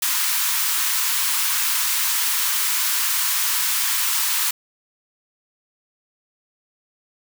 white high-pass noise, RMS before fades -21 dBFS, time 0.02-4.51 s, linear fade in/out 5 ms, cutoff 890 Hz, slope 96 dB/octave, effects none

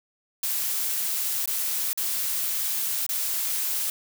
blue noise with dropouts, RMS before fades -27 dBFS, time 0.43-3.9 s, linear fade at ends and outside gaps 2 ms, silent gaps 1.458-1.475 / 1.931-1.975 / 3.065-3.091 s, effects none

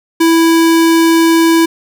square tone, 329.6 Hz, E4, in tune, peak -7 dBFS, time 0.2-1.66 s, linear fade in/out 10 ms, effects none

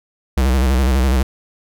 square tone with vibrato, 65.1 Hz, C2, 8 cents flat, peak -13 dBFS, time 0.37-1.23 s, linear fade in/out 5 ms, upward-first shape square, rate 12 Hz, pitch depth 78 cents each way, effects none

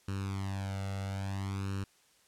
sawtooth tone with flanger, 97.6 Hz, G2, 7 cents flat, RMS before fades -36 dBFS, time 0.08-1.84 s, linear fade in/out 5 ms, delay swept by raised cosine 0.72 to 1.47 ms, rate 0.59 Hz, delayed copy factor +0.85, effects white hiss -66 dBFS RMS until 2.27 s + low-pass 10000 Hz 12 dB/octave

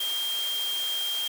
sine tone in noise, 3200 Hz, G7, 35 cents sharp, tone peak -27 dBFS, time 0-1.28 s, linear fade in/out 5 ms, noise white, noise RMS -36 dBFS, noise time 0-1.28 s, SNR +6 dB, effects high-pass 400 Hz 12 dB/octave

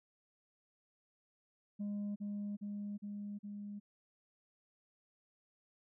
sine tone with echo, 204.8 Hz, G#3, 24 cents flat, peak -34 dBFS, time 1.79-2.16 s, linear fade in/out 20 ms, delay 410 ms, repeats 4, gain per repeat -2 dB, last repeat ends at 3.8 s, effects tanh soft clip ceiling -36 dBFS

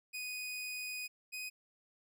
sawtooth tone pair in turn, 2487 / 2501 Hz, D#7 / D#7, -1 / +8 cents, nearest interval unison, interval 9 cents, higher second, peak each -36 / -37 dBFS, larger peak first, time 0.13-1.08 / 1.32-1.5 s, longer first, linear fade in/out 20 ms, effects none

